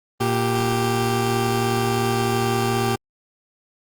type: tone pair together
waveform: 20% pulse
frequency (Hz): 116.42 / 392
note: A#2 / G4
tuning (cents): -2 / 0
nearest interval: octave + major sixth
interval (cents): 2102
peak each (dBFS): -17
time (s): 0.2-2.96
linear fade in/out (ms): 10
effects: Opus 32 kbps